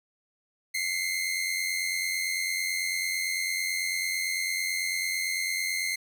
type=tone pair together; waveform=sawtooth; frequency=2057 / 2146 Hz; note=C7 / C7; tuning=-30 / +43 cents; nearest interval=minor second; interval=73 cents; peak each=-27 dBFS; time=0.74-5.96 s; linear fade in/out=10 ms; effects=none